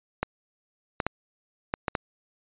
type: clicks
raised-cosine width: 0.5 ms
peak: -10 dBFS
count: 6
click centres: 0.23 / 1.002 / 1.066 / 1.739 / 1.882 / 1.952 s
effects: resampled to 8000 Hz